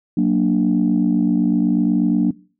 sine chord, Gb augmented, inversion none, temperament equal, 185 / 233.1 / 293.7 Hz, Gb3 / Bb3 / D4, 0 / 0 / 0 cents, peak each -17 dBFS, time 0.17-2.31 s, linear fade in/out 5 ms, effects noise-tail reverb RT60 0.4 s tail -21 dB re dry + tanh soft clip ceiling -7 dBFS

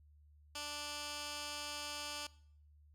15% pulse tone with band-pass filter, 293.7 Hz, D4, in tune, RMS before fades -44 dBFS, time 0.55-2.27 s, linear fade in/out 5 ms, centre 5000 Hz, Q 0.82, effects noise-tail reverb RT60 0.6 s tail -21 dB re dry + added 74 Hz sine -61 dBFS peak until 2.94 s

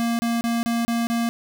square tone bursts, 233.1 Hz, A#3, in tune, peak -21 dBFS, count 6, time 0-1.29 s, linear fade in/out 0 ms, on 190 ms, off 30 ms, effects none

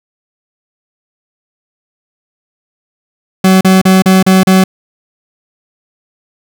40% pulse tone bursts, 188.4 Hz, F#3, 32 cents sharp, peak -3 dBFS, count 6, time 3.44-4.64 s, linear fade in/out 5 ms, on 170 ms, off 36 ms, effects none

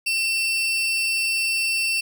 40% pulse tone pair together, 2695 / 4596 Hz, E7 / D8, +38 / -38 cents, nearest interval major sixth, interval 924 cents, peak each -20 / -27 dBFS, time 0.06-2.01 s, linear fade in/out 10 ms, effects none

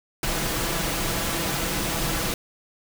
pink noise with comb filter, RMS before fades -26 dBFS, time 0.23-2.34 s, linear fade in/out 2 ms, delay 6 ms, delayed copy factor +0.5, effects none

